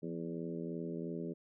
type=harmonic tone with a mistuned harmonic; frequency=83 Hz; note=E2; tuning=12 cents sharp; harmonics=2 / 3 / 4 / 5 / 6 / 7; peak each=-42 / -44 / -44 / -44 / -52 / -52 dBFS; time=0.02-1.34 s; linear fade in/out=20 ms; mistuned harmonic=2; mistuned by=+53 cents; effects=none